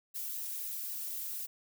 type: noise with flanger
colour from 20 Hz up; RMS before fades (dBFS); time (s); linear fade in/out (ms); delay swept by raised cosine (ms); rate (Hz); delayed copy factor
violet; -39; 0.14-1.47; 20; 1 to 4.3; 3.9; +0.7
effects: none